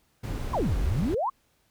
brown noise, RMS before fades -31 dBFS, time 0.23-1.15 s, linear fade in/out 10 ms
sine exponential two-way sweep, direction down then up, 1157 to 39.17 to 1157 Hz, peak -24 dBFS, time 0.53-1.3 s, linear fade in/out 10 ms, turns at 0.78 s
effects pink hiss -68 dBFS RMS until 1.7 s

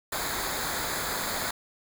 pink noise with comb filter, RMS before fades -31 dBFS, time 0.12-1.51 s, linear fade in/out 5 ms, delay 0.35 ms, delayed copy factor -0.7, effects none

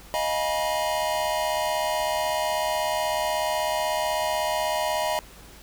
square chord, F half-diminished seventh, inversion third, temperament equal with one note detuned, 622.3 / 698.5 / 830.6 / 966.3 Hz, Eb5 / F5 / Ab5 / Cb6, 0 / 0 / 0 / -38 cents, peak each -28 / -32 / -33 / -29 dBFS, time 0.14-5.19 s, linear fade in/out 0 ms, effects added 50 Hz sine -49 dBFS peak until 5.62 s + pink hiss -48 dBFS RMS until 5.62 s

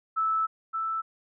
sine tone pair in turn, 1311 / 1320.9 Hz, E6 / E6, -10 / +3 cents, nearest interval unison, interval 13 cents, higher second, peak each -23 / -27 dBFS, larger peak first, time 0.16-0.47 / 0.73-1.02 s, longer first, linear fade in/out 20 ms, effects none

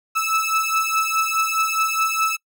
30% pulse beating tone pair, 1306 / 1310.8 Hz, E6 / E6, -17 / -10 cents, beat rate 4.8 Hz, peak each -19 dBFS, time 0.15-2.37 s, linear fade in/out 20 ms, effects noise-tail reverb RT60 0.1 s tail -25 dB re dry

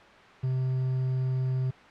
triangle tone with quantisation, 129.6 Hz, C3, 16 cents flat, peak -23 dBFS, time 0.43-1.71 s, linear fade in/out 10 ms, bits 8, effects white hiss -50 dBFS RMS until 1.9 s + low-pass 2000 Hz 12 dB/octave

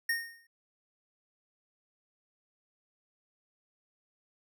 square tone with exponential decay, 1846 Hz, A#6, 17 cents flat, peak -26 dBFS, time 0.09-0.47 s, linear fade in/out 5 ms, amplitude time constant 81 ms, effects none

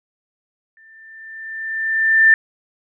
sine tone with exponential growth, 1784 Hz, A6, 23 cents sharp, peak -6 dBFS, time 0.77-2.34 s, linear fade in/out 1 ms, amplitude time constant 340 ms, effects none

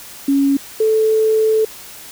sine tone pair in turn, 277.3 / 438 Hz, C#4 / A4, +1 / -8 cents, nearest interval minor sixth, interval 791 cents, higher second, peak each -11 dBFS, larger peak neither, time 0.28-0.57 / 0.8-1.65 s, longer second, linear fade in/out 5 ms, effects white hiss -36 dBFS RMS until 2.11 s

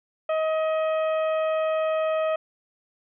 harmonic tone, 632 Hz, D#5, 27 cents sharp, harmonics 1 / 2 / 3 / 4 / 5, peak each -22 / -31 / -40 / -39 / -45 dBFS, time 0.29-2.36 s, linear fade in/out 5 ms, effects none

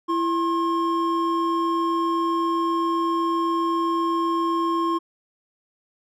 triangle tone pair together, 334.2 / 1070.3 Hz, E4 / C6, +24 / +39 cents, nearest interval octave + minor sixth, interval 2015 cents, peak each -21 dBFS, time 0.08-4.99 s, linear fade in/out 20 ms, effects none

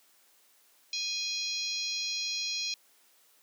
harmonic tone with a mistuned harmonic, 827 Hz, G#5, 8 cents flat, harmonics 3 / 4 / 5 / 6 / 7 / 8, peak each -39 / -40 / -34 / -41 / -39 / -43 dBFS, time 0.93-2.74 s, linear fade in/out 2 ms, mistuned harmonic 7, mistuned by -59 cents, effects white hiss -64 dBFS RMS until 3.42 s + high-pass 300 Hz 12 dB/octave

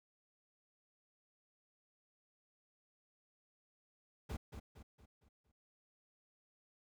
brown noise with echo, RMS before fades -42 dBFS, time 4.29-4.37 s, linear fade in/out 10 ms, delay 230 ms, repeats 5, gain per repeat -7 dB, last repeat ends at 5.52 s, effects none

